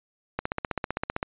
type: click train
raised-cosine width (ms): 0.5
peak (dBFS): -12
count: 14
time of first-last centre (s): 0.39-1.229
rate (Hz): 15.5
effects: resampled to 8000 Hz